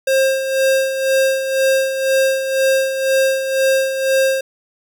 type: tone with tremolo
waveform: square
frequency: 533 Hz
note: C5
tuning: 32 cents sharp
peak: -12 dBFS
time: 0.07-4.41 s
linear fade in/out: 5 ms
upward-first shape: sine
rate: 2 Hz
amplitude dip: 60%
effects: none